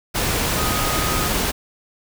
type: tone in noise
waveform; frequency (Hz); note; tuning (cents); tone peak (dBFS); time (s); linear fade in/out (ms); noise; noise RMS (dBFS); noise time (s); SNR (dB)
sine; 1251; D#6; +9; -27; 0.56-1.29; 20; pink; -21; 0.14-1.52; -9
effects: none